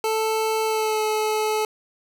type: tone with pitch glide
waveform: 25% pulse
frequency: 440 to 430.9 Hz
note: A4 to A4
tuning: 0 to -36 cents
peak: -17 dBFS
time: 0.04-1.65 s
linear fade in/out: 2 ms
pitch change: -36 cents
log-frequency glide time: 0.65-1.02 s
effects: none